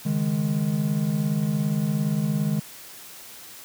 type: chord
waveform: triangle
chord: C# suspended second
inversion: none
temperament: just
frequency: 138.59 / 155.92 / 207.9 Hz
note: C#3 / D#3 / G#3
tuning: 0 / +4 / +2 cents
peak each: -28 / -22 / -23 dBFS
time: 0.05-2.6 s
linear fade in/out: 10 ms
effects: white hiss -43 dBFS RMS until 3.64 s + high-pass 80 Hz 12 dB/octave